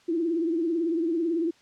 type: tone with vibrato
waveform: sine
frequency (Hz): 332.1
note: E4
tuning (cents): +13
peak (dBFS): -23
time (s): 0.08-1.51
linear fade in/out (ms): 10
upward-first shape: triangle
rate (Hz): 18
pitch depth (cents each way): 110
effects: white hiss -59 dBFS RMS until 1.61 s + low-pass 5000 Hz 12 dB/octave